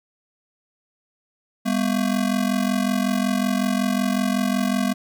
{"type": "ring-modulated tone", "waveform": "square", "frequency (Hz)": 224.5, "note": "A3", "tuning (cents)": 35, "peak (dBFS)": -17, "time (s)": [1.65, 4.94], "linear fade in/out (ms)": 20, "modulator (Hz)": 22.7, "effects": []}